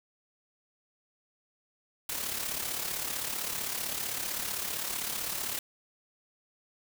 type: noise with amplitude modulation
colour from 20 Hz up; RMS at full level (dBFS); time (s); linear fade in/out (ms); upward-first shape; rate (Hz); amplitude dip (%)
white; -32; 2.09-5.59; 2; sine; 35.6; 55
effects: none